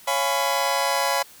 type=chord; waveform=sawtooth; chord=C# dominant seventh; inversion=none; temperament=just; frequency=554.4 / 693 / 831.5 / 997.9 Hz; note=C#5 / E#5 / G#5 / B5; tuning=0 / -14 / +2 / +18 cents; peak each=-22 / -24 / -23 / -21 dBFS; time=0.07-1.23 s; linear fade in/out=10 ms; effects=white hiss -48 dBFS RMS until 1.4 s